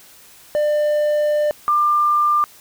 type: tone pair in turn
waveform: triangle / sine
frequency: 597 / 1194 Hz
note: D5 / D6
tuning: +28 / +28 cents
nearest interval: octave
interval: 1200 cents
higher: second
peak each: -13 dBFS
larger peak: neither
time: 0.55-1.51 / 1.68-2.44 s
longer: first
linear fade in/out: 0 ms
effects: white hiss -46 dBFS RMS until 2.6 s